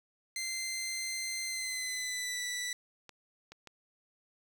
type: tone with pitch glide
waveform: 15% pulse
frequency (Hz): 2078 to 1970.5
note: C7 to B6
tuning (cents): -12 to -4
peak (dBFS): -28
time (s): 0.36-2.73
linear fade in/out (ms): 2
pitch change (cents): -92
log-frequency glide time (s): 1.46-2.4
type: clicks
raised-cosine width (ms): 0.2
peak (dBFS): -31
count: 3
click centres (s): 3.093 / 3.52 / 3.673
effects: 9-bit